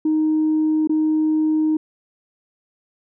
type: tone with dropouts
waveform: sine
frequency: 311.1 Hz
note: D#4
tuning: in tune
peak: -14 dBFS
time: 0.05-1.77 s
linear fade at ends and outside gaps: 5 ms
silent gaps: 0.874-0.894 s
effects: tanh soft clip ceiling -12 dBFS